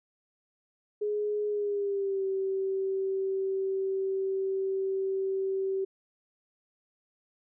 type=tone with pitch glide; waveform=sine; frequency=417.5 to 385.1 Hz; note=G#4 to G4; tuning=+9 to -31 cents; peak=-27 dBFS; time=1.01-5.85 s; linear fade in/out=10 ms; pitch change=-140 cents; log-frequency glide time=1.48-2.25 s; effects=none